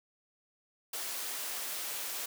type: high-pass noise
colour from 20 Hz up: white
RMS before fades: -38 dBFS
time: 0.93-2.26 s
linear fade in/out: 5 ms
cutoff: 360 Hz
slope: 12 dB/octave
effects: none